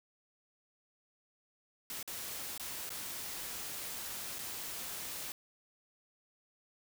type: noise with dropouts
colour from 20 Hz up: white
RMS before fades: -42 dBFS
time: 1.9-5.32 s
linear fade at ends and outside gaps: 1 ms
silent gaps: 2.028-2.076 / 2.578-2.597 / 2.893-2.903 / 4.386-4.39 s
effects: none